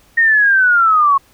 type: linear sweep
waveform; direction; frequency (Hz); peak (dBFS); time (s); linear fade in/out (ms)
sine; down; 1864.7 to 1086; -8; 0.17-1.18; 10
effects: pink hiss -51 dBFS RMS until 1.33 s